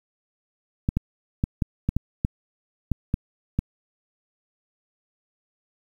clicks, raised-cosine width 5 ms, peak -9 dBFS, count 10, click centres 0.889 / 0.97 / 1.439 / 1.622 / 1.89 / 1.966 / 2.249 / 2.917 / 3.141 / 3.59 s, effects 8-bit

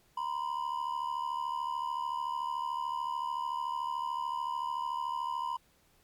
triangle ring-modulated tone, 985 Hz, B5, 5 cents flat, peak -27 dBFS, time 0.17-5.57 s, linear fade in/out 5 ms, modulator 36.8 Hz, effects pink hiss -67 dBFS RMS until 6.03 s + MP3 96 kbps

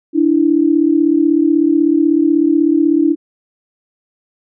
sine tone pair together, 293.7 / 329.9 Hz, D4 / E4, 0 / +1 cents, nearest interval major second, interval 201 cents, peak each -12 dBFS, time 0.13-3.16 s, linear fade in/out 50 ms, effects none

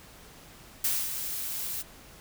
blue noise with ADSR envelope, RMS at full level -26 dBFS, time 0.84-1.83 s, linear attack 4 ms, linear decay 240 ms, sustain -8 dB, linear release 22 ms, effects pink hiss -51 dBFS RMS until 2.2 s

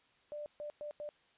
sine tone bursts at uneven times, 593 Hz, D5, 17 cents sharp, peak -40 dBFS, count 4, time 0.32-0.46 / 0.6-0.7 / 0.81-0.91 / 1-1.09 s, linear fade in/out 0 ms, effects white hiss -69 dBFS RMS until 1.37 s + resampled to 8000 Hz

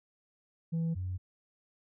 sine tone pair in turn, 164.81 / 91.8 Hz, E3 / F#2, 0 / -13 cents, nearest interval minor seventh, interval 1013 cents, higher first, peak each -26 / -32 dBFS, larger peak first, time 0.72-0.95 / 0.95-1.18 s, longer neither, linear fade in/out 20 ms, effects tanh soft clip ceiling -28 dBFS

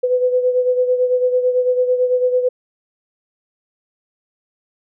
sine beating tone pair, 500 / 509 Hz, B4 / C5, +21 / -48 cents, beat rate 9 Hz, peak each -14 / -21 dBFS, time 0.03-2.49 s, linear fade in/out 10 ms, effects none

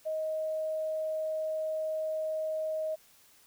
sine tone, 628 Hz, D#5, 16 cents sharp, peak -30 dBFS, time 0.05-2.96 s, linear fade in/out 20 ms, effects white hiss -61 dBFS RMS until 3.46 s

